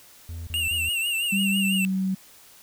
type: tone bursts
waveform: triangle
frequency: 83.5 Hz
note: E2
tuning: 23 cents sharp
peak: -30 dBFS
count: 3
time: 0.29-0.89 s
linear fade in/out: 0 ms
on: 180 ms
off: 30 ms
type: tone with vibrato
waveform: square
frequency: 2766 Hz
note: F7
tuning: 17 cents flat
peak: -24 dBFS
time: 0.54-1.85 s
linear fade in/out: 0 ms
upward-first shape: triangle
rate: 6 Hz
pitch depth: 87 cents each way
type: tone with pitch glide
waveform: sine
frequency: 196 to 189.65 Hz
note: G3 to F#3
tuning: 0 to +43 cents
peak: -22 dBFS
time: 1.32-2.15 s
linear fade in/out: 10 ms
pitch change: -57 cents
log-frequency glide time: 1.59-1.83 s
effects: white hiss -51 dBFS RMS until 2.62 s